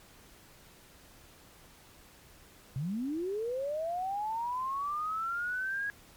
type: linear sweep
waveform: sine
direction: up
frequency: 123.47 to 1661.2 Hz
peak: -31 dBFS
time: 2.76-5.9 s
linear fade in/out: 0 ms
effects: pink hiss -57 dBFS RMS until 6.16 s + MP3 96 kbps